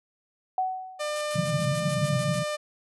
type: tone with exponential decay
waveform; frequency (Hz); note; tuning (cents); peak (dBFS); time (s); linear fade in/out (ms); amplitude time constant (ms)
sine; 749; F#5; +21; -21; 0.58-1.27; 2; 150
type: tone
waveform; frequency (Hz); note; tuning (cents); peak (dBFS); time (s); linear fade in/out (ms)
sawtooth; 599; D5; +34; -24; 0.99-2.57; 20
type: noise bursts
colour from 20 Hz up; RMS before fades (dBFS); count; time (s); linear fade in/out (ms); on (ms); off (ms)
blue; -36; 9; 1.16-2.387; 0; 51; 96
type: band-pass noise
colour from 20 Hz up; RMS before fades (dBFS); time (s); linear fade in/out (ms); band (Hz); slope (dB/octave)
white; -28; 1.34-2.44; 20; 130 to 170; 48
effects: resampled to 24000 Hz